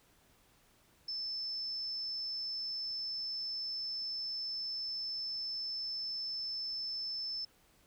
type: tone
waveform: sine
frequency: 5274 Hz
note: E8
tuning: in tune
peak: -36 dBFS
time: 1.08-7.45 s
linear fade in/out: 5 ms
effects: pink hiss -67 dBFS RMS until 7.86 s